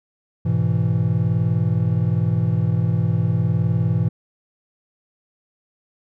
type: chord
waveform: triangle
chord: E major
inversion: first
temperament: equal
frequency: 103.83 / 123.47 / 164.81 Hz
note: G#2 / B2 / E3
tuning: 0 / 0 / 0 cents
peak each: -19 dBFS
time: 0.45-4.09 s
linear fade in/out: 10 ms
effects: none